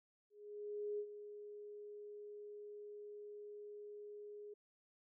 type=tone with ADSR envelope; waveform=sine; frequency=415.3 Hz; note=G#4; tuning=in tune; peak=-38 dBFS; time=0.3-4.54 s; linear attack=690 ms; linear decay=68 ms; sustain=-11 dB; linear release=8 ms; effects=none